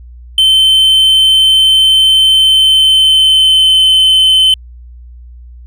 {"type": "tone with pitch glide", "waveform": "triangle", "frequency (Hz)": [3084, 3063], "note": ["G7", "G7"], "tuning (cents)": [-29, -41], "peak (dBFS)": -3, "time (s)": [0.38, 4.54], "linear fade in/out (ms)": 2, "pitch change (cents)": -12, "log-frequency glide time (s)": [2.31, 3.82], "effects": ["added 60 Hz sine -30 dBFS peak until 5.66 s"]}